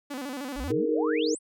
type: tone with vibrato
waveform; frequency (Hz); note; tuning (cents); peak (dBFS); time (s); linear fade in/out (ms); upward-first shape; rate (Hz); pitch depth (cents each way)
sawtooth; 269.5; C#4; -49; -29; 0.1-0.72; 10; square; 13; 110
type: exponential sweep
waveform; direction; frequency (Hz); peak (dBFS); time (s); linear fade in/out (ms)
sine; up; 37.3 to 9750; -32; 0.55-1.39; 50
type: chord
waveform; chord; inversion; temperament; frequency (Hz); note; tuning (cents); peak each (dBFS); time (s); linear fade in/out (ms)
sine; D# suspended fourth; none; equal with one note detuned; 311.1 / 420.4 / 466.2; D#4 / G#4 / A#4; 0 / +21 / 0; -27 / -31 / -26; 0.7-1.35; 5
effects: none